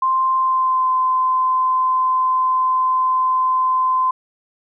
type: tone with pitch glide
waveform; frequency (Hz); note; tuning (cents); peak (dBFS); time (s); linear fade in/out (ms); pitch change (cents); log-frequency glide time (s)
sine; 1046.5 to 1030.9; C6 to C6; 0 to -26; -14; 0.02-4.11; 5; -26; 0.36-0.9
effects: none